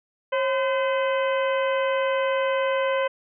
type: harmonic tone with a mistuned harmonic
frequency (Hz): 511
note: C5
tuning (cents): -41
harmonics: 1 / 2 / 3 / 4 / 5 / 6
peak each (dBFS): -22 / -28 / -32 / -34 / -36 / -38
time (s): 0.32-3.08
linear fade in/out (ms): 10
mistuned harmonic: 1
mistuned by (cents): +90
effects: none